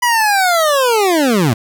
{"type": "linear sweep", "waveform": "25% pulse", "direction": "down", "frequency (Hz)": [987.8, 103.4], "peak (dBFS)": -7, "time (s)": [0.02, 1.54], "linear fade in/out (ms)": 10, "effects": []}